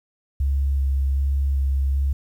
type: tone with vibrato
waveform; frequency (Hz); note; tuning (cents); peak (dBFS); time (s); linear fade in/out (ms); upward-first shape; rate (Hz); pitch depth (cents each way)
sine; 68.6; C#2; -17; -17; 0.4-2.13; 5; square; 1.3; 13
effects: tanh soft clip ceiling -13 dBFS + 9-bit